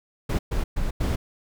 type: noise bursts at uneven times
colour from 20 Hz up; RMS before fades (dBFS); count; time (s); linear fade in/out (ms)
brown; -24; 4; 0.29-0.39 / 0.51-0.64 / 0.76-0.91 / 1-1.16; 10
effects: none